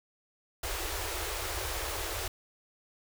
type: band-stop noise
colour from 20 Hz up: pink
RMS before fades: -35 dBFS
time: 0.63-2.28 s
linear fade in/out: 5 ms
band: 100 to 320 Hz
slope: 96 dB/octave
effects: none